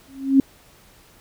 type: tone with exponential growth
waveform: sine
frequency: 270.2 Hz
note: C#4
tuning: 44 cents flat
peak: -7 dBFS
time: 0.08-0.4 s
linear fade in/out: 2 ms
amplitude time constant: 69 ms
effects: pink hiss -52 dBFS RMS until 1.2 s